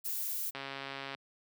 violet noise, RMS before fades -36 dBFS, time 0.04-0.51 s, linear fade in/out 20 ms
click train, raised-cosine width 0.3 ms, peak -24 dBFS, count 83, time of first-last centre 0.55-1.149 s, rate 137 Hz
effects high-pass 150 Hz 12 dB/octave

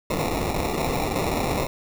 white noise with sample-and-hold, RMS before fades -25 dBFS, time 0.1-1.67 s, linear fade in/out 2 ms, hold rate 1575 Hz, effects none

